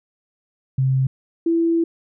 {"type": "tone pair in turn", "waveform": "sine", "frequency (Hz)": [132.2, 333.1], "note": ["C3", "E4"], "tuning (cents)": [18, 18], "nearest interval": "octave + major third", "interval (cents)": 1600, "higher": "second", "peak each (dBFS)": -15, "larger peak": "neither", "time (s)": [[0.78, 1.07], [1.46, 1.84]], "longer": "second", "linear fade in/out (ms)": 5, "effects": []}